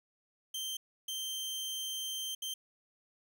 sawtooth tone bursts at uneven times, 3136 Hz, G7, in tune, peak -33 dBFS, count 3, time 0.54-0.77 / 1.08-2.35 / 2.42-2.54 s, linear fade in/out 5 ms, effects none

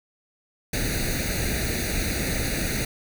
pink noise with comb filter, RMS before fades -26 dBFS, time 0.73-2.85 s, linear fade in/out 5 ms, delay 0.47 ms, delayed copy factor +0.9, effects none

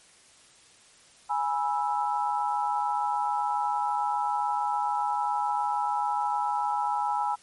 sine chord, E major, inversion first, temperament equal with one note detuned, 830.6 / 977.5 / 1318.5 Hz, G#5 / B5 / E6, 0 / -18 / 0 cents, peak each -27 / -29 / -33 dBFS, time 1.29-7.36 s, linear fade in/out 20 ms, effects white hiss -56 dBFS RMS until 7.42 s + MP3 48 kbps

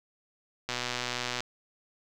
click train, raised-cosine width 0.2 ms, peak -14 dBFS, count 89, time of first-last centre 0.69-1.405 s, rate 123 Hz, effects none

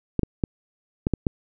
clicks, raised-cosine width 3 ms, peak -8 dBFS, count 6, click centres 0.193 / 0.233 / 0.438 / 1.069 / 1.137 / 1.268 s, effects none

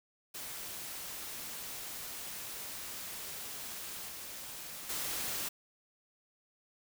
white noise with level steps, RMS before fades -43 / -45 / -37 dBFS, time 0.34-5.49 s, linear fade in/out 10 ms, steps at 4.08 / 4.89 s, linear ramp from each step 5 ms, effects none

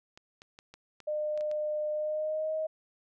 clicks, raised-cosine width 0.2 ms, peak -32 dBFS, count 8, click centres 0.175 / 0.419 / 0.589 / 0.74 / 1.003 / 1.376 / 1.409 / 1.514 s
sine tone with pitch glide, 605 to 628.9 Hz, D#5 to D#5, -49 to +18 cents, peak -29 dBFS, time 1.07-2.67 s, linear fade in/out 10 ms, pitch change +67 cents, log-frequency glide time 1.92-2.54 s
effects none

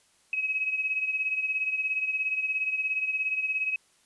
sine beating tone pair, 2550 / 2567 Hz, D#7 / E7, +42 / -47 cents, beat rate 17 Hz, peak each -27 / -33 dBFS, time 0.33-3.76 s, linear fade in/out 2 ms, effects white hiss -64 dBFS RMS until 4.05 s + resampled to 24000 Hz

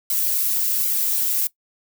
violet noise with flanger, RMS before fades -21 dBFS, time 0.1-1.47 s, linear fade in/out 2 ms, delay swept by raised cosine 1.1 to 5.6 ms, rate 1.3 Hz, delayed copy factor -0.7, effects noise-tail reverb RT60 0.1 s tail -19 dB re dry

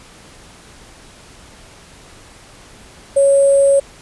sine tone with sample-and-hold, 554.4 Hz, C#5, in tune, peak -8 dBFS, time 3.16-3.8 s, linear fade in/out 10 ms, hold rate 8820 Hz, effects pink hiss -42 dBFS RMS until 4.01 s + resampled to 24000 Hz

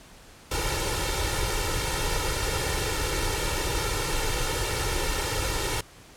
pink noise with comb filter, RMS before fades -27 dBFS, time 0.51-5.81 s, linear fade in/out 5 ms, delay 2.2 ms, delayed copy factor +0.85, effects pink hiss -50 dBFS RMS until 6.16 s + low-pass 11000 Hz 12 dB/octave

